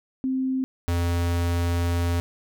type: tone pair in turn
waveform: sine / square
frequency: 261.6 / 86.15 Hz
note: C4 / F2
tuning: 0 / -23 cents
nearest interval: octave + perfect fifth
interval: 1923 cents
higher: first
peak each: -22 dBFS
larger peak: neither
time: 0.24-0.64 / 0.88-2.2 s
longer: second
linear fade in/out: 0 ms
effects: none